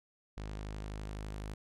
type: tone with low-pass filter sweep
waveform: sawtooth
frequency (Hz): 51.91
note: G#1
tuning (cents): 0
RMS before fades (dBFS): -42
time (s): 0.37-1.54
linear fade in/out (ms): 5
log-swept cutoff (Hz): 6600 to 11000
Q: 0.82
effects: none